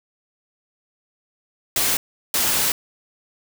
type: noise bursts at uneven times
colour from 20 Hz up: white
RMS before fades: -20 dBFS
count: 2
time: 1.76-1.97 / 2.34-2.72 s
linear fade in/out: 2 ms
effects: none